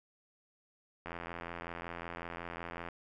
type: click train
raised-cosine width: 0.5 ms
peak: -26 dBFS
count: 157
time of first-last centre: 1.06-2.887 s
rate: 85.4 Hz
effects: none